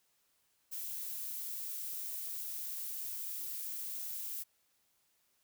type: noise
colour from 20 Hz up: violet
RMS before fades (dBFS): -41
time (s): 0.71-4.44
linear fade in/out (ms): 20
effects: white hiss -75 dBFS RMS until 5.43 s